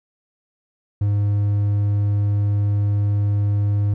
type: tone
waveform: triangle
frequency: 102.3 Hz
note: G#2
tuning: 26 cents flat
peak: -14 dBFS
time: 1.01-3.94 s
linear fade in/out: 5 ms
effects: none